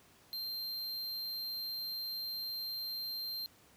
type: tone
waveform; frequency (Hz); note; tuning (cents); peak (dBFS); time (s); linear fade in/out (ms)
square; 4163; C8; -10; -38; 0.33-3.46; 0
effects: pink hiss -63 dBFS RMS until 3.76 s + high-pass 80 Hz 12 dB/octave